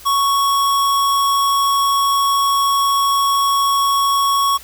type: tone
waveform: square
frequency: 1111 Hz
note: C#6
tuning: 4 cents sharp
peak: -14 dBFS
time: 0.05-4.58 s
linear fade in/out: 20 ms
effects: added 60 Hz sine -47 dBFS peak until 4.63 s + white hiss -40 dBFS RMS until 4.63 s